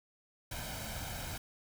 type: noise with comb filter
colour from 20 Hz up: pink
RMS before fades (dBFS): -41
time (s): 0.51-1.38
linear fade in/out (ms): 5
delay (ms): 1.3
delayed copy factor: +0.65
effects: none